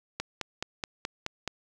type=click train; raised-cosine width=0.2 ms; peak=-14 dBFS; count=7; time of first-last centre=0.2-1.477 s; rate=4.7 Hz; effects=none